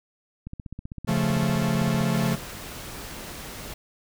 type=click train; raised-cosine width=5 ms; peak=-23 dBFS; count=25; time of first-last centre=0.47-2.008 s; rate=15.6 Hz
type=chord; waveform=45% pulse; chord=Db augmented; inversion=none; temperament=equal; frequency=138.59 / 174.61 / 220 Hz; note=Db3 / F3 / A3; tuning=0 / 0 / 0 cents; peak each=-26 dBFS; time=1.07-2.36 s; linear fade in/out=20 ms
type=noise; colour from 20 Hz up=pink; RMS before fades=-38 dBFS; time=2.14-3.74 s; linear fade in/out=5 ms
effects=none